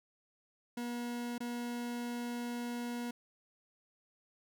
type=tone with dropouts; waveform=40% pulse; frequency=240 Hz; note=B3; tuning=49 cents flat; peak=-36 dBFS; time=0.77-3.11 s; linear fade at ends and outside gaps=5 ms; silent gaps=1.381-1.404 s; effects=none